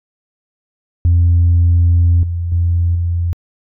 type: tone with level steps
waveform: sine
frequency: 86 Hz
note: F2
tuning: 26 cents flat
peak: -6 / -16 / -10 / -13 dBFS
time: 1.05-3.33 s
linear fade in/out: 0 ms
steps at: 2.23 / 2.52 / 2.95 s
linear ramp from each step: 2 ms
effects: tanh soft clip ceiling -5 dBFS